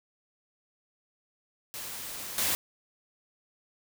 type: noise with level steps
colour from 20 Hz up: white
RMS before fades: -39 / -28 dBFS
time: 1.74-2.55 s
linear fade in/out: 0 ms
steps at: 2.38 s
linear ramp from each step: 2 ms
effects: none